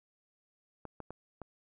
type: clicks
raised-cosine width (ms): 1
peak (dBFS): -29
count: 4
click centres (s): 0.853 / 1.003 / 1.106 / 1.417
effects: none